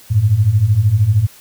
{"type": "beating tone pair", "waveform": "sine", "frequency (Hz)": [96.7, 109.7], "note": ["G2", "A2"], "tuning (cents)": [-23, -5], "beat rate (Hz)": 13, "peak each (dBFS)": [-15, -11], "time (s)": [0.1, 1.27], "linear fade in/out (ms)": 20, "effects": ["white hiss -43 dBFS RMS until 1.4 s"]}